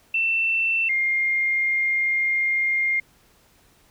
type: tone pair in turn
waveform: sine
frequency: 2681 / 2119 Hz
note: E7 / C7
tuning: +29 / +21 cents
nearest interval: major third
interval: 408 cents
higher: first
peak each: -19 dBFS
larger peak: neither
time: 0.14-0.89 / 0.89-3 s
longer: second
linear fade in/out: 5 ms
effects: pink hiss -58 dBFS RMS until 3.9 s